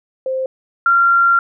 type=tone pair in turn; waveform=sine; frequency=523.3 / 1379.4 Hz; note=C5 / F6; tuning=0 / -22 cents; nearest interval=octave + perfect fourth; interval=1678 cents; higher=second; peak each=-17 / -9 dBFS; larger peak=second; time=0.26-0.46 / 0.86-1.39 s; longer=second; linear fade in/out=2 ms; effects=none